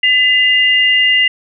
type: tone pair together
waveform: sine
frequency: 2014 / 2812 Hz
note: B6 / F7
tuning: +33 / +11 cents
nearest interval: tritone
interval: 578 cents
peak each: -11 dBFS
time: 0.03-1.28 s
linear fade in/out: 5 ms
effects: none